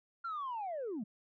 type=linear sweep; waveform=sine; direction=down; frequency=1396.9 to 187.8 Hz; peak=-35 dBFS; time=0.24-1.04 s; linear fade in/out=10 ms; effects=tanh soft clip ceiling -34 dBFS